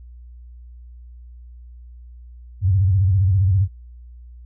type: tone with vibrato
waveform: sine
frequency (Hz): 95.2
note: F#2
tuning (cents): +50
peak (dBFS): -13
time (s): 2.61-3.68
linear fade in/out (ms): 50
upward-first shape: square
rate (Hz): 15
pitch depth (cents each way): 110
effects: added 60 Hz sine -38 dBFS peak until 4.45 s

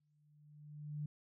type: tone with exponential growth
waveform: sine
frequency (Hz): 148.9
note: D3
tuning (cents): +24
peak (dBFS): -37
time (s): 0-1.06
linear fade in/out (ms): 5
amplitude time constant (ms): 230
effects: none

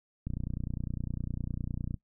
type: click train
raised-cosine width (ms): 5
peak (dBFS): -22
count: 51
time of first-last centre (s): 0.27-1.942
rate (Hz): 29.9
effects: noise-tail reverb RT60 0.1 s tail -19 dB re dry

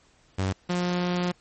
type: tone pair in turn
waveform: sawtooth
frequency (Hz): 95.2 / 177.85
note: F#2 / F3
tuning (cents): +50 / +32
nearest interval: major seventh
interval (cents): 1082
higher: second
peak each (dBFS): -20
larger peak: neither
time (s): 0.38-0.53 / 0.69-1.32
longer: second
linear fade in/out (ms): 10
effects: pink hiss -61 dBFS RMS until 1.4 s + MP3 32 kbps

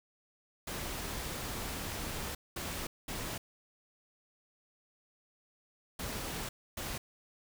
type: noise bursts at uneven times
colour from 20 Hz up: pink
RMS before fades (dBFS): -39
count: 5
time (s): 0.67-2.35 / 2.56-2.87 / 3.08-3.38 / 5.99-6.49 / 6.77-6.98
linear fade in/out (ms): 5
effects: none

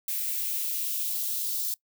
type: noise with high-pass filter sweep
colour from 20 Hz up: violet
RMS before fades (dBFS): -30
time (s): 0.08-1.74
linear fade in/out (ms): 2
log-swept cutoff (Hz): 2000 to 4100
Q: 1.8
effects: noise-tail reverb RT60 0.1 s tail -22 dB re dry

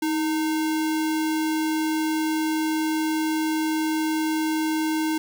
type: tone with sample-and-hold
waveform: sine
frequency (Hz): 315.5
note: D#4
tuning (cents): +24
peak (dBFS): -21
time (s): 0.02-5.18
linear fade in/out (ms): 5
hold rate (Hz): 1225
effects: none

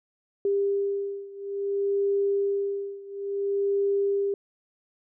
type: beating tone pair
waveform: sine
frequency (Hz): 398.8 / 399.38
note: G4 / G4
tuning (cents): +30 / +32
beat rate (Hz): 0.58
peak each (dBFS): -26 / -28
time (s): 0.45-4.34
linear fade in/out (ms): 2
effects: none

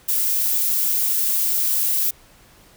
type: noise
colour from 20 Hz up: violet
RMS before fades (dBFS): -20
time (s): 0.08-2.11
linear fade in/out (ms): 10
effects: pink hiss -51 dBFS RMS until 2.76 s

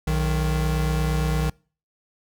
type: tone pair together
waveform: square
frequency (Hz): 61.4 / 155.56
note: B1 / D#3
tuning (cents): -9 / 0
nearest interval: octave + major third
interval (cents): 1609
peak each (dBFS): -24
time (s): 0.07-1.5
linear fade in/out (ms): 5
effects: noise-tail reverb RT60 0.4 s tail -26 dB re dry

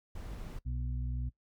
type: noise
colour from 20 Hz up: brown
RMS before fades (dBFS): -42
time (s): 0.15-0.59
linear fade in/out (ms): 5
type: harmonic tone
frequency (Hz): 61.6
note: B1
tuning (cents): -4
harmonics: 1 / 2 / 4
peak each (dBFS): -34 / -39 / -49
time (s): 0.65-1.3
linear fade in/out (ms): 20
effects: noise-tail reverb RT60 0.1 s tail -19 dB re dry

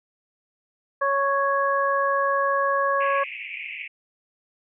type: harmonic tone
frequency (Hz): 554.4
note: C#5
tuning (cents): 0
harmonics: 1 / 2 / 3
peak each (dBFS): -24 / -22 / -27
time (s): 1.01-3.24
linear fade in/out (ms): 10
type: band-pass noise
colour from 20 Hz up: pink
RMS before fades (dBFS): -35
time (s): 3-3.88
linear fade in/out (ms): 10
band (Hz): 2100 to 2700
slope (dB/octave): 96
effects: none

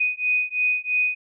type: beating tone pair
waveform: sine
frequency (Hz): 2489 / 2492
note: D#7 / D#7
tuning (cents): 0 / +2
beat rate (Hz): 3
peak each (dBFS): -23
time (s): 0-1.15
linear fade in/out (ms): 10
effects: none

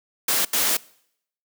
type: noise bursts at uneven times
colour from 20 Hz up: white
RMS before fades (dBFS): -21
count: 2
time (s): 0.28-0.45 / 0.53-0.77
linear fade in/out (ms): 5
effects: noise-tail reverb RT60 0.7 s tail -23 dB re dry + high-pass 200 Hz 12 dB/octave

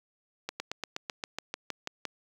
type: slowing click train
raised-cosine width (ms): 0.2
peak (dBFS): -16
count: 12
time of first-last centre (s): 0.49-2.053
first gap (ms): 110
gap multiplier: 1.05
effects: high-pass 200 Hz 12 dB/octave + 9-bit

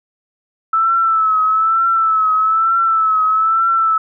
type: tone with vibrato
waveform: sine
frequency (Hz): 1313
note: E6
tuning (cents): -7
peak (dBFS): -11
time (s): 0.73-3.98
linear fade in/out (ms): 5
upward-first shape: triangle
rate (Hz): 1.1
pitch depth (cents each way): 58
effects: none

